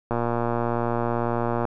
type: click train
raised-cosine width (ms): 1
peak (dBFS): -11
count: 183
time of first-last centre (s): 0.11-1.652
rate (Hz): 118
effects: none